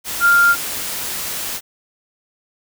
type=tone in noise; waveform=sine; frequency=1396.9 Hz; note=F6; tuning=in tune; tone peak=-9 dBFS; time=0.2-0.56 s; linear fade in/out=50 ms; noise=white; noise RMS=-25 dBFS; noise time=0.04-1.61 s; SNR=+13 dB; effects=none